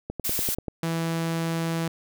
click train, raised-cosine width 2 ms, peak -17 dBFS, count 7, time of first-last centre 0.1-0.683 s, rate 10.3 Hz
blue noise, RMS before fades -27 dBFS, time 0.24-0.55 s, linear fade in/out 10 ms
sawtooth tone, 165 Hz, E3, 2 cents sharp, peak -21 dBFS, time 0.83-1.88 s, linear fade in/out 2 ms
effects none

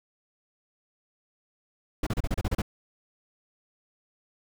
brown noise bursts, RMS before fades -26 dBFS, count 9, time 2.03-2.619 s, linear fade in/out 5 ms, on 37 ms, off 32 ms, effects none

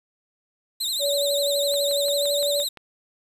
sawtooth tone with vibrato, 3879 Hz, B7, 32 cents flat, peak -21 dBFS, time 0.8-2.69 s, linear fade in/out 10 ms, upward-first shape triangle, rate 12 Hz, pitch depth 150 cents each way
sine tone with pitch glide, 568 to 574.3 Hz, C#5 to D5, +42 to -39 cents, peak -22 dBFS, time 0.99-2.65 s, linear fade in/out 50 ms, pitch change +19 cents, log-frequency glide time 1.99-2.38 s
click train, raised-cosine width 0.3 ms, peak -25 dBFS, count 7, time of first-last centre 1.74-2.773 s, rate 5.81 Hz
effects resampled to 32000 Hz + 8-bit

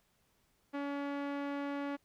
sawtooth tone with low-pass filter, 283.3 Hz, C#4, 38 cents sharp, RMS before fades -38 dBFS, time 0.73-1.97 s, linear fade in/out 20 ms, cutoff 2100 Hz, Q 0.85, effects pink hiss -74 dBFS RMS until 2.04 s

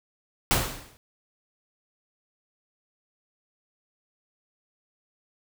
pink noise with exponential decay, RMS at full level -19 dBFS, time 0.51-0.97 s, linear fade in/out 0 ms, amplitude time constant 100 ms, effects none

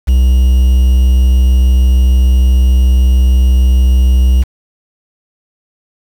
triangle tone with quantisation, 63.3 Hz, B1, 43 cents sharp, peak -3 dBFS, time 0.07-4.44 s, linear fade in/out 20 ms, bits 5, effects none

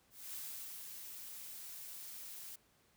blue noise with ADSR envelope, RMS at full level -45 dBFS, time 0.1-2.56 s, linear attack 240 ms, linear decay 490 ms, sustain -4 dB, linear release 9 ms, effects pink hiss -71 dBFS RMS until 2.96 s + high-pass 60 Hz 12 dB/octave

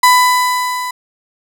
35% pulse tone with level ramp, 998 Hz, B5, 18 cents sharp, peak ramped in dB -3 to -18 dBFS, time 0.03-0.91 s, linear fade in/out 5 ms, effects none

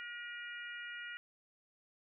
harmonic tone, 478.1 Hz, A#4, 44 cents sharp, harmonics 3 / 4 / 5 / 6, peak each -46 / -47 / -52 / -51 dBFS, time 0-1.17 s, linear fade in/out 0 ms, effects none

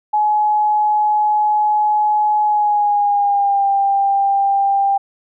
sine tone with pitch glide, 845 to 793 Hz, G#5 to G5, +30 to +20 cents, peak -12 dBFS, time 0.13-4.98 s, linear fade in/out 10 ms, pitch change -110 cents, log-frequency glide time 2.43-3.68 s, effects none

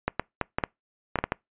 clicks, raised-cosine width 0.5 ms, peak -9 dBFS, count 9, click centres 0.08 / 0.196 / 0.413 / 0.585 / 0.638 / 1.157 / 1.188 / 1.24 / 1.321 s, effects noise-tail reverb RT60 0.2 s tail -26 dB re dry + resampled to 8000 Hz

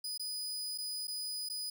sawtooth tone with dropouts, 4972 Hz, D#8, 2 cents flat, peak -34 dBFS, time 0.04-1.7 s, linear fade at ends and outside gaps 5 ms, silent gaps 0.177-0.195 / 0.778-0.783 / 1.072-1.079 / 1.489-1.498 s, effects none

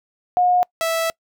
sine / sawtooth tone pair in turn, 720 / 656.7 Hz, F#5 / E5, -47 / -7 cents, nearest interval major second, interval 160 cents, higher first, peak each -13 / -15 dBFS, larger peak first, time 0.37-0.63 / 0.81-1.1 s, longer second, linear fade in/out 0 ms, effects noise-tail reverb RT60 0.1 s tail -26 dB re dry

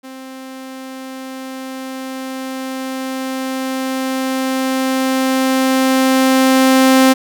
sawtooth tone with level ramp, 262.7 Hz, C4, 7 cents sharp, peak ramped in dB -27 to -3 dBFS, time 0.03-7.14 s, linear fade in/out 20 ms, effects none

